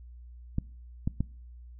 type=clicks; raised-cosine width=5 ms; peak=-15 dBFS; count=3; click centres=0.584 / 1.075 / 1.206 s; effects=noise-tail reverb RT60 0.5 s tail -24 dB re dry + added 60 Hz sine -45 dBFS peak until 1.79 s